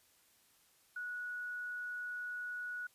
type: tone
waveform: sine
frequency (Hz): 1465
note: F#6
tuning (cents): -18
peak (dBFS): -39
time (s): 0.96-2.87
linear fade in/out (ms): 5
effects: white hiss -69 dBFS RMS until 2.94 s + resampled to 32000 Hz